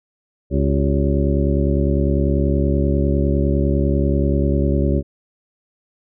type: harmonic tone with a mistuned harmonic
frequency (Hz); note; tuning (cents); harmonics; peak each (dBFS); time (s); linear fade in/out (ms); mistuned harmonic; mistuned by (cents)
70.1; C#2; +20; 1 / 2 / 3 / 4 / 5 / 6 / 8; -18 / -21 / -23 / -24 / -25 / -26 / -27; 0.5-5.03; 50; 6; -87
effects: none